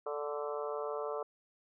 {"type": "harmonic tone with a mistuned harmonic", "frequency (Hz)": 146.83, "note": "D3", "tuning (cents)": 0, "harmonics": [3, 4, 5, 6, 7, 8, 9], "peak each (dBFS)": [-38, -40, -46, -49, -46, -45, -47], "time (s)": [0.06, 1.23], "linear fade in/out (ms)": 5, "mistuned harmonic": 8, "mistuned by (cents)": -21, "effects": []}